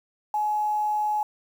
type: tone with quantisation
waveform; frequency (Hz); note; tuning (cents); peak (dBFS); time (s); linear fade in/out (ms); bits
sine; 845; G#5; +30; -22; 0.34-1.23; 2; 8
effects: none